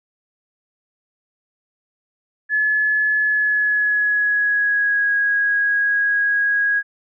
sine tone with pitch glide, 1712 to 1650.8 Hz, A6 to G#6, -48 to -11 cents, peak -15 dBFS, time 2.49-6.83 s, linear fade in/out 50 ms, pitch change -63 cents, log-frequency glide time 3.19-5.11 s, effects none

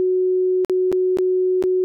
sine tone with dropouts, 369.1 Hz, F#4, 4 cents flat, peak -15 dBFS, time 0-1.84 s, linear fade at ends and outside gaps 0 ms, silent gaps 0.648-0.697 / 0.917-0.926 / 1.172-1.186 / 1.625-1.638 s, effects none

